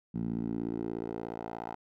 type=tone with band-pass filter sweep; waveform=10% pulse; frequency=56.8 Hz; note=A#1; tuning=44 cents flat; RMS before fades=-36 dBFS; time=0.14-1.75 s; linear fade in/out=10 ms; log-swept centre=190 to 800 Hz; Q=2.2; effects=none